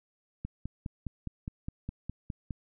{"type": "click train", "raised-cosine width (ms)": 5, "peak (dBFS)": -23, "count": 11, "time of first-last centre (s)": [0.45, 2.508], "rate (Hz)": 4.86, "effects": []}